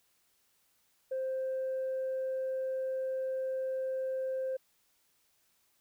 sine tone, 524 Hz, C5, 2 cents sharp, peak -30 dBFS, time 1.11-4.57 s, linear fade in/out 10 ms, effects tanh soft clip ceiling -29 dBFS + white hiss -72 dBFS RMS until 5.8 s

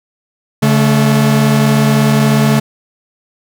45% pulse tone pair together, 141.8 / 218.3 Hz, C#3 / A3, +40 / -13 cents, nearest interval perfect fifth, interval 747 cents, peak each -11 dBFS, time 0.62-2.6 s, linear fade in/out 10 ms, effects none

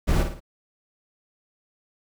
brown noise with echo, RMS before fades -20 dBFS, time 0.07-0.24 s, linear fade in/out 20 ms, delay 55 ms, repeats 3, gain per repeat -7 dB, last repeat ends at 0.405 s, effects none

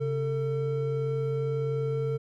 triangle tone pair together, 135.9 / 449.4 Hz, C#3 / A4, -34 / +37 cents, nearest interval octave + major sixth, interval 2071 cents, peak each -27 dBFS, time 0-2.18 s, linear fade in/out 20 ms, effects none

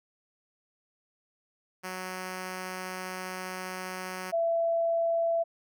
5% pulse / sine tone pair in turn, 185 / 669 Hz, F#3 / E5, 0 / +25 cents, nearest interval octave + minor seventh, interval 2225 cents, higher second, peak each -24 dBFS, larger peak neither, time 1.83-4.32 / 4.32-5.44 s, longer first, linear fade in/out 20 ms, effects none

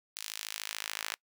sawtooth tone with high-pass filter sweep, 53.6 Hz, A1, 45 cents flat, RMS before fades -40 dBFS, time 0.16-1.15 s, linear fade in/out 0 ms, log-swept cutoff 3900 to 1700 Hz, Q 0.8, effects noise-tail reverb RT60 0.1 s tail -25 dB re dry

